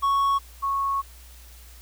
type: tone pair in turn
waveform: triangle / sine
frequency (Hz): 1108.7 / 1102.9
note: C#6 / C#6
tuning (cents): 0 / -9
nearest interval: unison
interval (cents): 9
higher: first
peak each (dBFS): -17 / -22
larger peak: first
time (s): 0.02-0.39 / 0.62-1.02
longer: second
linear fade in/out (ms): 20
effects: added 60 Hz sine -45 dBFS peak until 1.81 s + white hiss -51 dBFS RMS until 1.81 s